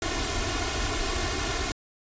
pink noise with comb filter, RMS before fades -28 dBFS, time 0.02-1.72 s, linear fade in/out 2 ms, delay 2.8 ms, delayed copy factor +0.9, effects resampled to 16000 Hz

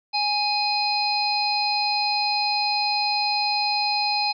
harmonic tone, 830 Hz, G#5, 1 cent flat, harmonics 1 / 3 / 5 / 6, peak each -24 / -28 / -25 / -29 dBFS, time 0.13-4.33 s, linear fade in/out 20 ms, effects none

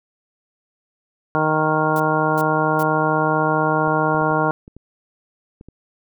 harmonic tone, 155.56 Hz, D#3, in tune, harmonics 1 / 2 / 3 / 4 / 5 / 6 / 7 / 9, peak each -24 / -24 / -24 / -24 / -24 / -24 / -24 / -24 dBFS, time 1.35-4.51 s, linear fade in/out 0 ms
blue noise bursts, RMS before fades -34 dBFS, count 3, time 1.96-2.828 s, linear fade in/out 0 ms, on 36 ms, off 380 ms
clicks, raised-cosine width 3 ms, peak -27 dBFS, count 8, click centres 3.876 / 4.148 / 4.216 / 4.312 / 4.679 / 4.766 / 5.611 / 5.686 s
effects none

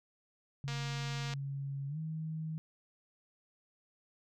sine tone with pitch glide, 138.59 to 158.28 Hz, C#3 to D#3, 0 to +30 cents, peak -36 dBFS, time 0.64-2.58 s, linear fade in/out 0 ms, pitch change +230 cents, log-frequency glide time 1.88-1.98 s
click train, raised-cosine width 0.2 ms, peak -26 dBFS, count 156, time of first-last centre 0.68-1.337 s, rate 236 Hz
effects none

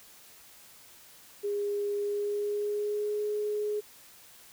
sine tone with pitch glide, 408.6 to 419.4 Hz, G#4 to G#4, -28 to +17 cents, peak -28 dBFS, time 1.43-3.81 s, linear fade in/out 20 ms, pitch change +45 cents, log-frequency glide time 1.95-3.23 s, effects white hiss -54 dBFS RMS until 4.52 s

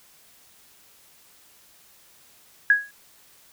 sine tone with exponential decay, 1660 Hz, G#6, 1 cent flat, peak -10 dBFS, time 2.7-2.91 s, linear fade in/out 2 ms, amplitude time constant 45 ms, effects white hiss -55 dBFS RMS until 3.52 s

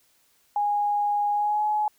sine tone with pitch glide, 824 to 845.7 Hz, G#5 to G#5, -14 to +31 cents, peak -21 dBFS, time 0.56-1.88 s, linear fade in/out 2 ms, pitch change +45 cents, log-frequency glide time 1.33-1.64 s, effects white hiss -64 dBFS RMS until 1.98 s

